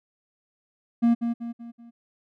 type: tone with echo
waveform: triangle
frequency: 234.3 Hz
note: A#3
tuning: 9 cents sharp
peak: -14 dBFS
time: 1.02-1.15 s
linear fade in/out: 20 ms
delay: 190 ms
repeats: 4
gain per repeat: -7 dB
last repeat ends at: 1.91 s
effects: none